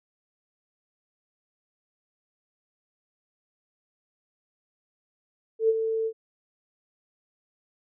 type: tone with ADSR envelope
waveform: sine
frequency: 445.9 Hz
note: A4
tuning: 23 cents sharp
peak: -16 dBFS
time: 5.59-6.13 s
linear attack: 100 ms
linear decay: 36 ms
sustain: -8 dB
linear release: 67 ms
effects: none